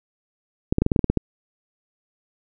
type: clicks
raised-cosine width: 3 ms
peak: -5 dBFS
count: 10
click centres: 0.725 / 0.784 / 0.82 / 0.864 / 0.918 / 0.962 / 0.992 / 1.043 / 1.1 / 1.173 s
effects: none